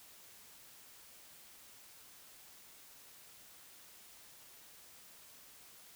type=silence; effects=white hiss -58 dBFS RMS until 5.95 s